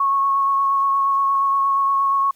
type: tone with vibrato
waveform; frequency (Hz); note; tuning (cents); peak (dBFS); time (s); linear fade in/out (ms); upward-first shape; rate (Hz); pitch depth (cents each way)
sine; 1100; C#6; -14; -15; 0-2.31; 5; sine; 8.5; 13
effects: white hiss -58 dBFS RMS until 2.35 s + Opus 32 kbps